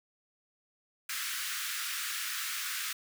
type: high-pass noise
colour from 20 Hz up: pink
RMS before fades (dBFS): -36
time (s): 1.09-2.93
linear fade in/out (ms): 5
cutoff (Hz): 1300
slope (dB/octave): 48
effects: none